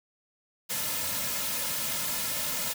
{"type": "noise with comb filter", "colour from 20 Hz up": "white", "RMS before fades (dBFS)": -31, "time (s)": [0.69, 2.74], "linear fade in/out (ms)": 20, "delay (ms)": 2.6, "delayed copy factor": -0.65, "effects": []}